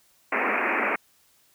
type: band-pass noise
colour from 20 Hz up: white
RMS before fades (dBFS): -25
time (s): 0.32-0.96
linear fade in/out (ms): 5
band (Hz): 210 to 2500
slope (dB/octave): 96
effects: white hiss -62 dBFS RMS until 1.54 s